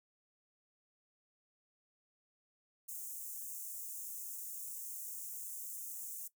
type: high-pass noise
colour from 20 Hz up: white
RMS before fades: -45 dBFS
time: 2.88-6.28 s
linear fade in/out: 10 ms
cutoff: 6500 Hz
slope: 48 dB/octave
effects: noise-tail reverb RT60 0.1 s tail -17 dB re dry